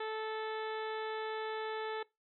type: harmonic tone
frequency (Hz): 437.3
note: A4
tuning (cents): -11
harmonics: 1 / 2 / 3 / 4 / 5 / 6 / 7 / 8 / 9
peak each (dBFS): -38 / -42 / -46 / -46 / -52 / -56 / -57 / -52 / -57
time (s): 0-2.03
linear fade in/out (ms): 5
effects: noise-tail reverb RT60 0.2 s tail -21 dB re dry